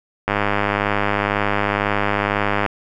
click train, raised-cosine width 0.5 ms, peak -3 dBFS, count 244, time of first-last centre 0.28-2.662 s, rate 102 Hz, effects none

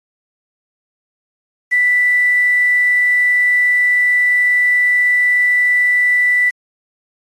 sine tone with quantisation, 1975.5 Hz, B6, in tune, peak -10 dBFS, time 1.71-6.51 s, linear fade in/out 20 ms, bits 6, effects AAC 32 kbps

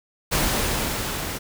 pink noise with level ramp, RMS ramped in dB -21 to -30 dBFS, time 0.31-1.39 s, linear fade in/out 20 ms, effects none

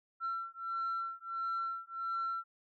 sine beating tone pair, 1351 / 1352.5 Hz, E6 / E6, +42 / +44 cents, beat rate 1.5 Hz, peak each -37 / -37 dBFS, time 0.2-2.44 s, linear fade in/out 50 ms, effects tanh soft clip ceiling -30 dBFS

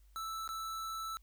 square tone with dropouts, 1318.5 Hz, E6, in tune, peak -39 dBFS, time 0.16-1.17 s, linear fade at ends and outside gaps 0 ms, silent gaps 0.477-0.49 s, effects added 50 Hz sine -59 dBFS peak until 1.22 s + white hiss -75 dBFS RMS until 1.22 s

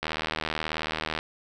click train, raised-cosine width 0.3 ms, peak -12 dBFS, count 92, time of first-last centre 0.03-1.189 s, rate 78.5 Hz, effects none

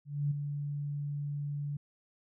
sine tone with ADSR envelope, 144.6 Hz, D3, 27 cents flat, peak -26 dBFS, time 0.05-1.77 s, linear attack 260 ms, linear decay 10 ms, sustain -7 dB, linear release 6 ms, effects none

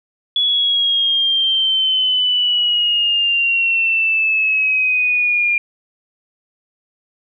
sine exponential sweep, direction down, 3397 to 2400 Hz, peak -13 dBFS, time 0.36-5.58 s, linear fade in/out 2 ms, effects none

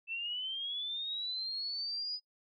sine linear sweep, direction up, 2643 to 4978 Hz, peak -35 dBFS, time 0.07-2.2 s, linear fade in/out 50 ms, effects noise-tail reverb RT60 0.1 s tail -21 dB re dry

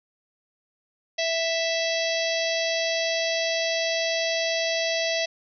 harmonic tone, 659.3 Hz, E5, in tune, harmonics 1 / 3 / 4 / 5 / 6 / 7 / 8 / 9, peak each -26 / -31 / -32 / -33 / -34 / -34 / -35 / -36 dBFS, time 1.18-5.26 s, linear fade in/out 10 ms, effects none

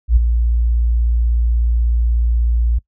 sine tone with ADSR envelope, 58.2 Hz, A#1, 2 cents flat, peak -5 dBFS, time 0.08-2.79 s, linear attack 82 ms, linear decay 17 ms, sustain -7 dB, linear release 12 ms, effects noise-tail reverb RT60 0.1 s tail -22 dB re dry

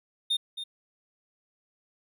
triangle tone with echo, 3652 Hz, A#7, 36 cents flat, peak -22 dBFS, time 0.3-0.37 s, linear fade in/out 10 ms, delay 270 ms, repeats 1, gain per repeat -10 dB, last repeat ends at 0.64 s, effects none

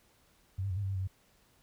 sine tone with pitch steps, 94.7 / 99.1 / 90.1 / 101.9 / 96.5 / 97.5 / 93.7 / 95.3 Hz, F#2 / G2 / F#2 / G#2 / G2 / G2 / F#2 / G2, +41 / +19 / -45 / -32 / -27 / -9 / +22 / -48 cents, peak -31 dBFS, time 0.58-1.076 s, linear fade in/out 10 ms, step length 62 ms, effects pink hiss -67 dBFS RMS until 1.62 s

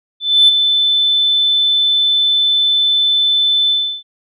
sine tone with ADSR envelope, 3520 Hz, A7, in tune, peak -3 dBFS, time 0.2-4.03 s, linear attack 280 ms, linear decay 21 ms, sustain -7 dB, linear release 330 ms, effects tanh soft clip ceiling 0 dBFS

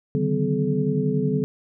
sine tone cluster, 143.6 / 154.4 / 190.6 / 252 / 426.6 Hz, D3 / D#3 / G3 / B3 / G#4, -39 / -13 / -48 / +35 / +46 cents, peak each -26 dBFS, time 0.15-1.44 s, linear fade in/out 0 ms, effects none

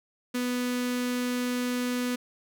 sawtooth tone with notch filter, 247.3 Hz, B3, 3 cents sharp, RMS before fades -29 dBFS, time 0.34-2.16 s, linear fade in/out 10 ms, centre 780 Hz, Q 1.3, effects none

